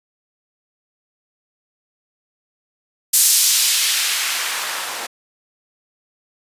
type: noise with band-pass filter sweep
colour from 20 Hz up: blue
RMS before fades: -18 dBFS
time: 3.13-5.07 s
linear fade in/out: 10 ms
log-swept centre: 7600 to 630 Hz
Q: 0.85
effects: resampled to 32000 Hz